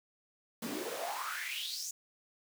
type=noise with high-pass filter sweep; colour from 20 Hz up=pink; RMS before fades=-39 dBFS; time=0.62-1.91 s; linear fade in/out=5 ms; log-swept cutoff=210 to 7000 Hz; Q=6.2; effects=none